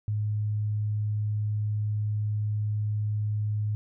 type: tone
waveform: sine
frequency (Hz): 105.6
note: G#2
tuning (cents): +29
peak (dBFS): -25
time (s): 0.08-3.75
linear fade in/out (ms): 0
effects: none